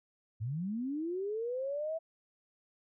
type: linear sweep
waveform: sine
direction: up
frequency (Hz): 99.7 to 659.3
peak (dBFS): -33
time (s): 0.4-1.99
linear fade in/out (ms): 20
effects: none